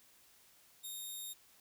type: tone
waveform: 10% pulse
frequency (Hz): 3700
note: A#7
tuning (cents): -14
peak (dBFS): -35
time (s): 0.83-1.34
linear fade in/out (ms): 20
effects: white hiss -65 dBFS RMS until 1.6 s